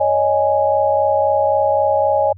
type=chord; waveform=sine; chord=C# suspended second; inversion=none; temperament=equal with one note detuned; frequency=558.5 / 622.3 / 830.6 Hz; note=C#5 / D#5 / G#5; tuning=+13 / 0 / 0 cents; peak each=-17 dBFS; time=0-2.33 s; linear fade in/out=10 ms; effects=added 93 Hz sine -36 dBFS peak until 2.37 s